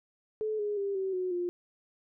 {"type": "tone with pitch steps", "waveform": "sine", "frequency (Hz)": [431.9, 414.8, 398.3, 382.6, 367.4, 352.8], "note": ["A4", "G#4", "G4", "G4", "F#4", "F4"], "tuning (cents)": [-32, -2, 28, -42, -12, 18], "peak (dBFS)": -29, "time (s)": [0.41, 1.49], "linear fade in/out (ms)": 0, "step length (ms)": 180, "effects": []}